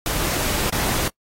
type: noise with dropouts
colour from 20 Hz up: pink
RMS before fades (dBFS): -23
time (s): 0.06-1.08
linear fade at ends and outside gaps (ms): 1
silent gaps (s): 0.698-0.725
effects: noise-tail reverb RT60 0.1 s tail -24 dB re dry + AAC 48 kbps